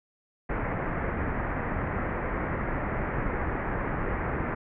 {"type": "low-pass noise", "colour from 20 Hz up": "pink", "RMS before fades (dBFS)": -30, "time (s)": [0.49, 4.55], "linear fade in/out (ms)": 10, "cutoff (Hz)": 2100, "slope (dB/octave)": 48, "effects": []}